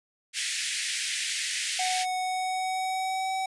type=band-pass noise; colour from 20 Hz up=pink; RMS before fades=-31 dBFS; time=0.33-2.06 s; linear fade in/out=50 ms; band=1800 to 10000 Hz; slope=48 dB/octave
type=tone with pitch glide; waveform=square; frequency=740 to 761.7 Hz; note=F#5 to G5; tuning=0 to -50 cents; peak=-28 dBFS; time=1.79-3.46 s; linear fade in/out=5 ms; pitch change=+50 cents; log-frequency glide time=2.15-3.31 s
effects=resampled to 24000 Hz